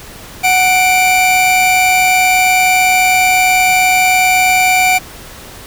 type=tone pair together; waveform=45% pulse; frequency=740 / 2349 Hz; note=F#5 / D7; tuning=0 / 0 cents; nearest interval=octave + minor sixth; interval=2000 cents; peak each=-11 dBFS; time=0.43-4.99 s; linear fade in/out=20 ms; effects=pink hiss -33 dBFS RMS until 5.66 s